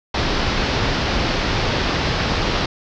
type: low-pass noise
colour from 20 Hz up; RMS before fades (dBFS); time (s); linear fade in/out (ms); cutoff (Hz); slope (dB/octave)
pink; -20; 0.14-2.66; 5; 5400; 48
effects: none